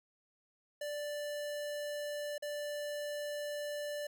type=tone with dropouts; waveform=square; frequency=587.3 Hz; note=D5; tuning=in tune; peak=-38 dBFS; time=0.81-4.07 s; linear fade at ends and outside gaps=5 ms; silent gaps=2.381-2.423 s; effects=none